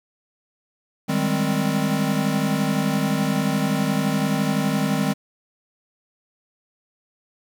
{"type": "chord", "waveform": "square", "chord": "Ab major seventh", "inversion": "second", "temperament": "equal", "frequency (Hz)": [155.56, 196, 207.7, 261.6], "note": ["Eb3", "G3", "Ab3", "C4"], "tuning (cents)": [0, 0, 0, 0], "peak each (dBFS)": -26, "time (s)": [1.08, 5.14], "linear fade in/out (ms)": 20, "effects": ["8-bit"]}